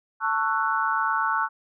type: chord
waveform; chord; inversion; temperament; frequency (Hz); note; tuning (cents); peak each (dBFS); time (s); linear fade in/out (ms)
sine; F# minor seventh; first; just; 888 / 1110 / 1332 / 1480; A5 / C#6 / E6 / F#6; +16 / +2 / +18 / 0; -27; 0.2-1.49; 50
effects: none